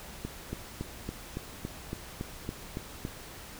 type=click train; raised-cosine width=3 ms; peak=-21 dBFS; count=11; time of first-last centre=0.25-3.051 s; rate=3.57 Hz; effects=added 61 Hz sine -56 dBFS peak until 3.59 s + pink hiss -46 dBFS RMS until 3.59 s